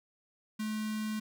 square tone with notch filter, 215.5 Hz, A3, 36 cents flat, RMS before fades -35 dBFS, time 0.59-1.2 s, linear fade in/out 10 ms, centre 620 Hz, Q 1, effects none

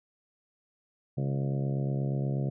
harmonic tone with a mistuned harmonic, 68.4 Hz, C#2, 23 cents flat, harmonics 2 / 3 / 4 / 5 / 6 / 7 / 8 / 9 / 10, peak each -28 / -36 / -43 / -41 / -43 / -47 / -44 / -46 / -50 dBFS, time 1.17-2.5 s, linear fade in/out 10 ms, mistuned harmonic 10, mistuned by +48 cents, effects none

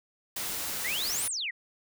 white noise, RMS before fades -34 dBFS, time 0.36-1.28 s, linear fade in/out 5 ms
sine exponential two-way sweep, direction up then down, 1826 to 10548 to 1826 Hz, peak -30 dBFS, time 0.84-1.51 s, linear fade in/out 10 ms, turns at 1.27 s
effects none

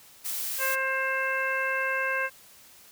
blue noise, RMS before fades -32 dBFS, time 0.24-0.76 s, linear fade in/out 20 ms
harmonic tone, 530 Hz, C5, 22 cents sharp, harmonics 1 / 2 / 3 / 4 / 5, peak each -33 / -33 / -28 / -34 / -34 dBFS, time 0.58-2.3 s, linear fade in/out 50 ms
effects white hiss -53 dBFS RMS until 2.91 s

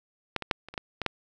clicks, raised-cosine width 0.3 ms, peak -11 / -18 / -7 / -26 / -25 / -15 / -15 / -9 dBFS, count 8, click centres 0.363 / 0.423 / 0.512 / 0.686 / 0.74 / 0.778 / 1.017 / 1.063 s, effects none

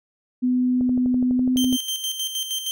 sine tone with pitch glide, 250.8 to 254.4 Hz, B3 to C4, +27 to -48 cents, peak -17 dBFS, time 0.42-1.77 s, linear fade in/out 20 ms, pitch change +25 cents, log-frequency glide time 1.36-1.46 s
click train, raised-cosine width 2 ms, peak -20 dBFS, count 12, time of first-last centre 0.81-1.727 s, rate 12 Hz
sawtooth tone with tremolo, 3136 Hz, G7, in tune, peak -20 dBFS, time 1.57-2.71 s, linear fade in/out 0 ms, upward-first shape square, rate 6.4 Hz, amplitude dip 55%
effects none

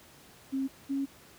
sine tone pair in turn, 268.5 / 274.8 Hz, C4 / C#4, +45 / -15 cents, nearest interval unison, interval 40 cents, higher second, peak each -28 dBFS, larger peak neither, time 0.52-0.68 / 0.89-1.06 s, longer second, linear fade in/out 20 ms, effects pink hiss -55 dBFS RMS until 1.38 s + high-pass 80 Hz 12 dB/octave

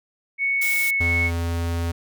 sine tone with pitch glide, 2217 to 2202 Hz, C#7 to C#7, 0 to -12 cents, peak -19 dBFS, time 0.38-1.31 s, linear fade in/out 50 ms, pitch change -12 cents, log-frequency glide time 0.58-0.97 s
blue noise, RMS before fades -28 dBFS, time 0.61-0.91 s, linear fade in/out 10 ms
square tone, 84.6 Hz, E2, 45 cents sharp, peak -23 dBFS, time 1-1.92 s, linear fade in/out 10 ms
effects none

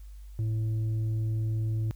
sine tone with tanh clipping, 110 Hz, A2, in tune, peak -27 dBFS, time 0.39-1.91 s, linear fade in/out 0 ms, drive 4 dB, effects added 50 Hz sine -42 dBFS peak until 1.95 s + white hiss -65 dBFS RMS until 1.95 s

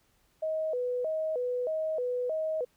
sine tone with vibrato, 559 Hz, C#5, 14 cents sharp, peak -28 dBFS, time 0.42-2.65 s, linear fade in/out 10 ms, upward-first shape square, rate 1.6 Hz, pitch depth 210 cents each way, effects pink hiss -69 dBFS RMS until 2.76 s

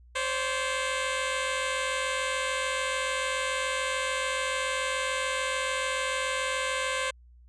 10% pulse tone pair together, 523.1 / 570 Hz, C5 / C#5, -1 / +48 cents, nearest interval minor second, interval 149 cents, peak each -20 / -26 dBFS, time 0.15-7.11 s, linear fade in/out 10 ms, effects added 60 Hz sine -51 dBFS peak until 7.48 s + resampled to 24000 Hz

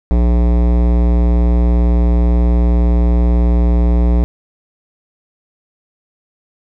sine tone with hard clipping, 59.4 Hz, A#1, 33 cents sharp, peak -11 dBFS, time 0.11-4.24 s, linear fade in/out 0 ms, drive 18 dB, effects none

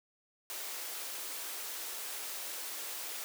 white high-pass noise, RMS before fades -41 dBFS, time 0.5-3.24 s, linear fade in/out 0 ms, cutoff 330 Hz, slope 24 dB/octave, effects none

